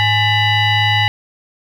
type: tone with frequency modulation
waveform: sine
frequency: 1050 Hz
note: C6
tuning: 6 cents sharp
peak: -11 dBFS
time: 0-1.08 s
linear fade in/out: 0 ms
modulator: 944 Hz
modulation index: 2.5
effects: 7-bit